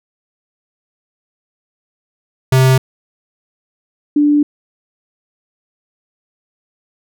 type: tone pair in turn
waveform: square / sine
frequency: 130.81 / 293.7 Hz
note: C3 / D4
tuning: 0 / 0 cents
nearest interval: octave + major second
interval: 1400 cents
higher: second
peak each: -8 dBFS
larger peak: neither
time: 2.52-2.78 / 4.16-4.43 s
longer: second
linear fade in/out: 5 ms
effects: none